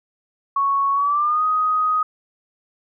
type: tone with pitch glide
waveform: sine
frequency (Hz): 1108.7 to 1251.7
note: C#6 to D#6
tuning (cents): 0 to +10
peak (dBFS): -16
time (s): 0.56-2.03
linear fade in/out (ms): 5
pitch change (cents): +210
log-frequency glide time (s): 0.93-1.44
effects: none